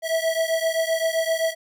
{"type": "beating tone pair", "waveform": "square", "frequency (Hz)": [649, 656.7], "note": ["E5", "E5"], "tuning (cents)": [-27, -7], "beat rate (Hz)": 7.7, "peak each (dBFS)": [-24, -25], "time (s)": [0.02, 1.55], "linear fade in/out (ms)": 50, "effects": []}